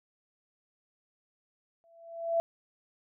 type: tone with exponential growth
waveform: sine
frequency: 669 Hz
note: E5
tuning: 25 cents sharp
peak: -22 dBFS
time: 1.84-2.4 s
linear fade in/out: 0 ms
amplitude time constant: 120 ms
effects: none